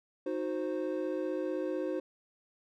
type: chord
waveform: triangle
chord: C diminished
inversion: first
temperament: equal with one note detuned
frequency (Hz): 311.1 / 366.8 / 523.3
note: Eb4 / Gb4 / C5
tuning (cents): 0 / -15 / 0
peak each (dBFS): -34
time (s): 0.26-2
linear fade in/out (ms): 5
effects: none